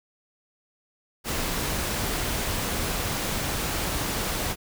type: noise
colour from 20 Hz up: pink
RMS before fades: -28 dBFS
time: 1.24-4.56 s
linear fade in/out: 50 ms
effects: none